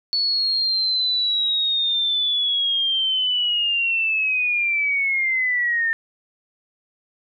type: linear sweep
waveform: sine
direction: down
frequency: 4435 to 1800 Hz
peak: -18 dBFS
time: 0.13-5.93 s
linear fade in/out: 0 ms
effects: none